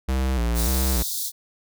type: tone with vibrato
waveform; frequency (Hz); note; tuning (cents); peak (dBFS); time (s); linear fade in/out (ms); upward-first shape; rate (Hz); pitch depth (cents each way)
square; 61.74; B1; 0; -21; 0.08-1.03; 10; square; 1.7; 100
type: high-pass noise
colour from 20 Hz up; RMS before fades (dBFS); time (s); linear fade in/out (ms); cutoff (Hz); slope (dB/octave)
white; -28; 0.54-1.32; 50; 3500; 96
effects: none